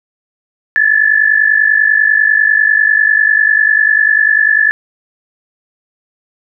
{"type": "tone pair together", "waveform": "sine", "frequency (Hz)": [1709.9, 1760], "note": ["A6", "A6"], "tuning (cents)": [-50, 0], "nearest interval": "unison", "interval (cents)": 50, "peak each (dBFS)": -10, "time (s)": [0.76, 4.71], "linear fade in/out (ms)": 0, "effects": []}